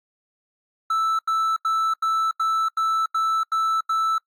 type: tone bursts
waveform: triangle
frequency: 1318.5 Hz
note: E6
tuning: in tune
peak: -17 dBFS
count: 9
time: 0.9-4.182 s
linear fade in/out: 5 ms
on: 290 ms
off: 84 ms
effects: noise-tail reverb RT60 0.1 s tail -26 dB re dry + AAC 64 kbps